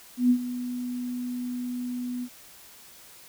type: tone with ADSR envelope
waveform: sine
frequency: 246.9 Hz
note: B3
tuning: in tune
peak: -15 dBFS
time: 0.17-2.29 s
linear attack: 130 ms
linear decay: 79 ms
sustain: -14 dB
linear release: 61 ms
effects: white hiss -50 dBFS RMS until 3.28 s